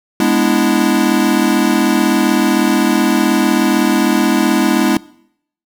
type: chord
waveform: square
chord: E dominant seventh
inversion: first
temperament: equal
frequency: 207.7 / 246.9 / 293.7 / 329.6 Hz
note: G#3 / B3 / D4 / E4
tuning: 0 / 0 / 0 / 0 cents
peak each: -17 dBFS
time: 0.2-4.97 s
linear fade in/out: 2 ms
effects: noise-tail reverb RT60 0.7 s tail -22 dB re dry